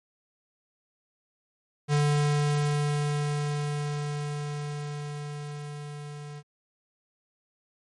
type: tone with level ramp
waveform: square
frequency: 146.83 Hz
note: D3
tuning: in tune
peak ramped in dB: -21 to -39 dBFS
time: 1.88-6.43 s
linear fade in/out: 50 ms
effects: MP3 48 kbps